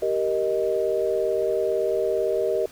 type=chord; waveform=sine; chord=Eb major; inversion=first; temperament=just; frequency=388.9 / 466.7 / 622.3 Hz; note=G4 / Bb4 / Eb5; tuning=-14 / +2 / 0 cents; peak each=-25 dBFS; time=0.02-2.66 s; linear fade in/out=5 ms; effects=pink hiss -48 dBFS RMS until 2.71 s